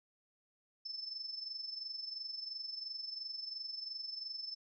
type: tone with amplitude modulation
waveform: sine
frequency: 5270 Hz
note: E8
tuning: 1 cent flat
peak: -38 dBFS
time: 0.85-4.55 s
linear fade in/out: 10 ms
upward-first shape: sine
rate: 22.9 Hz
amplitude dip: 65%
effects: none